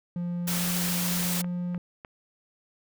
triangle tone with pitch glide, 174.61 to 176.95 Hz, F3 to F3, 0 to +23 cents, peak -26 dBFS, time 0.16-1.78 s, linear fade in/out 2 ms, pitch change +23 cents, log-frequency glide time 0.46-0.71 s
white noise, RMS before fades -30 dBFS, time 0.47-1.42 s, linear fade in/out 10 ms
click train, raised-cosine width 0.5 ms, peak -26 dBFS, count 5, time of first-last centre 0.84-2.048 s, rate 3.31 Hz
effects none

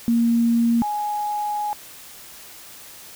sine tone pair in turn, 233.1 / 834.5 Hz, A#3 / G#5, 0 / +8 cents, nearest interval octave + minor seventh, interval 2208 cents, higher second, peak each -15 / -22 dBFS, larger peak first, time 0.08-0.82 / 0.82-1.73 s, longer second, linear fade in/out 0 ms, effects white hiss -42 dBFS RMS until 3.15 s

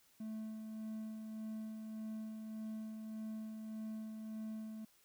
triangle tone with tremolo, 218.4 Hz, A3, 13 cents flat, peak -39 dBFS, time 0.2-4.85 s, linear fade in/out 5 ms, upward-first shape sine, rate 1.7 Hz, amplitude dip 35%, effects white hiss -70 dBFS RMS until 5.04 s

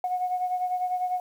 sine beating tone pair, 728 / 738 Hz, F#5 / F#5, -28 / -5 cents, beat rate 10 Hz, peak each -25 / -32 dBFS, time 0.04-1.2 s, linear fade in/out 2 ms, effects tanh soft clip ceiling -18 dBFS + 9-bit

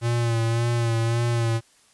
square tone with vibrato, 116.54 Hz, A#2, in tune, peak -21 dBFS, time 0.01-1.61 s, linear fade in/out 50 ms, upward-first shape sine, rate 1.8 Hz, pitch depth 35 cents each way, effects white hiss -58 dBFS RMS until 1.93 s + resampled to 24000 Hz

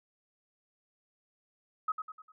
sine tone with echo, 1271 Hz, D#6, 36 cents sharp, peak -27 dBFS, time 1.88-1.92 s, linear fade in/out 5 ms, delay 100 ms, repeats 4, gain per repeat -7 dB, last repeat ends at 2.32 s, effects none

